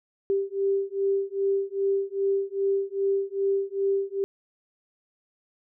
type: beating tone pair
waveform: sine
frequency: 392 / 394.5 Hz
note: G4 / G4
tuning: 0 / +11 cents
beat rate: 2.5 Hz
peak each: -26 dBFS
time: 0.3-4.24 s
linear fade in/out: 0 ms
effects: none